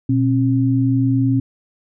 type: tone pair together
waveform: sine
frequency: 120.73 / 269 Hz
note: B2 / C4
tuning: -39 / +48 cents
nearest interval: octave + major second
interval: 1387 cents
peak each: -16 dBFS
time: 0.09-1.4 s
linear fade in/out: 5 ms
effects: none